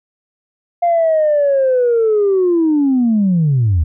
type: linear sweep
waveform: sine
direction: down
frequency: 700 to 73.42 Hz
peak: -9 dBFS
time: 0.82-3.84 s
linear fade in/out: 10 ms
effects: tanh soft clip ceiling -7 dBFS